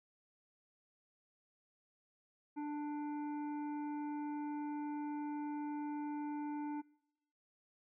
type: harmonic tone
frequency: 295.3 Hz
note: D4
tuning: 10 cents sharp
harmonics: 1 / 3 / 5 / 7 / 8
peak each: -39 / -46 / -60 / -64 / -65 dBFS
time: 2.56-6.82 s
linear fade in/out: 20 ms
effects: noise-tail reverb RT60 0.9 s tail -25 dB re dry